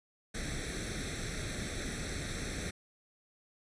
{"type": "noise with comb filter", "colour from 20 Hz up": "pink", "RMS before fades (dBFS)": -38, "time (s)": [0.34, 2.71], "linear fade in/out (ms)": 10, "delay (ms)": 0.51, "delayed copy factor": 0.8, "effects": ["resampled to 22050 Hz"]}